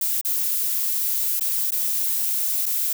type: noise with dropouts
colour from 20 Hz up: violet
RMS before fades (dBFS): -23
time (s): 0.01-2.93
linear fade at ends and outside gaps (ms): 5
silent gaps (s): 0.213-0.248 / 1.397-1.408 / 1.707-1.719 / 2.658-2.662
effects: none

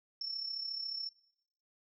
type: tone with amplitude modulation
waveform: sine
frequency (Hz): 5400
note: E8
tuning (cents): +41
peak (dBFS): -34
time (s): 0.21-1.09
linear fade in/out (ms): 2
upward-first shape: sine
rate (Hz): 34.1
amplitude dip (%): 65
effects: noise-tail reverb RT60 0.9 s tail -24 dB re dry

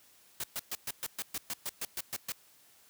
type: noise bursts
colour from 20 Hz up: white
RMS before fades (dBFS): -36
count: 13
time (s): 0.4-2.321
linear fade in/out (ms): 2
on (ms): 37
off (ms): 120
effects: white hiss -62 dBFS RMS until 2.89 s + high-pass 60 Hz 12 dB/octave

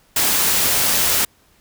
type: noise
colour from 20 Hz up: white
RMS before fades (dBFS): -17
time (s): 0.16-1.25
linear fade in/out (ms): 5
effects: pink hiss -56 dBFS RMS until 1.6 s

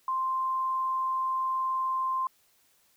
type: tone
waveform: sine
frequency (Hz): 1046.5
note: C6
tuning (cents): 0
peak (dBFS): -26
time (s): 0.08-2.27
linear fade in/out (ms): 2
effects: white hiss -66 dBFS RMS until 2.96 s

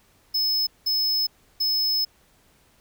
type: tone bursts at uneven times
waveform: square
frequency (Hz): 5200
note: E8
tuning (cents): -24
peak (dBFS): -21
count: 3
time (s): 0.34-0.67 / 0.86-1.27 / 1.6-2.05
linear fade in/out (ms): 10
effects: pink hiss -60 dBFS RMS until 2.8 s

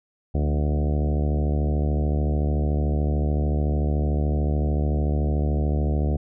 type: harmonic tone with a mistuned harmonic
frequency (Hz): 73.6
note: D2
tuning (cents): +4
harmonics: 1 / 2 / 3 / 4 / 5 / 6 / 7 / 8 / 9 / 10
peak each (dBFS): -21 / -27 / -31 / -33 / -35 / -37 / -38 / -39 / -40 / -41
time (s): 0.34-6.17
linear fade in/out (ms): 10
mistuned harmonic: 2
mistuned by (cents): +39
effects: none

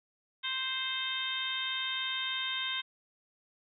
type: harmonic tone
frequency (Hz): 523.3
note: C5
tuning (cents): 0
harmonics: 2 / 3 / 4 / 5 / 6 / 7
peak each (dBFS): -43 / -40 / -40 / -43 / -37 / -36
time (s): 0.43-2.82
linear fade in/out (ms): 20
effects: none

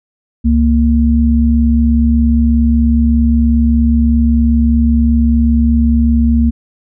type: tone pair together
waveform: sine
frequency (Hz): 69 / 232.1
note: C#2 / A#3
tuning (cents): -7 / -7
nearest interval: octave + major sixth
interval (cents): 2100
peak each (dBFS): -10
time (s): 0.44-6.51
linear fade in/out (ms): 20
effects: none

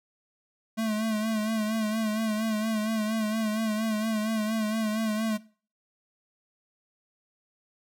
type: tone with vibrato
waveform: square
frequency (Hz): 217.9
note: A3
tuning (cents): -17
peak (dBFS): -26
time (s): 0.77-5.38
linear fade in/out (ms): 20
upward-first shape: sine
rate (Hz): 4.3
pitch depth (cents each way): 50
effects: noise-tail reverb RT60 0.4 s tail -20 dB re dry + MP3 96 kbps

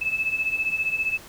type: beating tone pair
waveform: sine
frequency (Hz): 2600 / 2615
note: E7 / E7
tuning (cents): -24 / -15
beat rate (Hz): 15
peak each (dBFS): -28 / -24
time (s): 0.01-1.18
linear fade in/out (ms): 10
effects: pink hiss -45 dBFS RMS until 1.28 s

